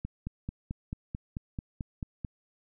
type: click train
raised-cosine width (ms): 5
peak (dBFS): -22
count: 11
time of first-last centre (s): 0.05-2.248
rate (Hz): 4.55
effects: none